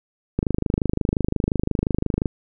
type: click train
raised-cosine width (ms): 3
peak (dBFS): -7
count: 49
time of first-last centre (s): 0.39-2.258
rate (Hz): 25.7
effects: none